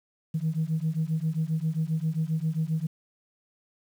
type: beating tone pair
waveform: sine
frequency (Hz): 155.56 / 163.06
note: D#3 / E3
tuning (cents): 0 / -19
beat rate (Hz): 7.5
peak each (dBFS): -27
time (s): 0.34-2.87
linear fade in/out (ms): 10
effects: tanh soft clip ceiling -19 dBFS + 9-bit